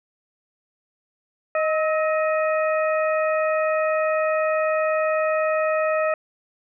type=harmonic tone with a mistuned harmonic; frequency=624 Hz; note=D#5; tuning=5 cents sharp; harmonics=1 / 2 / 3 / 4; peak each=-20 / -26 / -30 / -32 dBFS; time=1.55-6.14 s; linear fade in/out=2 ms; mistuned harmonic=2; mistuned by=+52 cents; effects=none